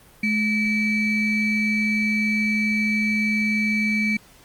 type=ring-modulated tone; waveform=triangle; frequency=1046.5 Hz; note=C6; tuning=in tune; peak=-14 dBFS; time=0.23-4.17 s; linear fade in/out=5 ms; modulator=1260 Hz; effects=pink hiss -51 dBFS RMS until 4.44 s + Opus 32 kbps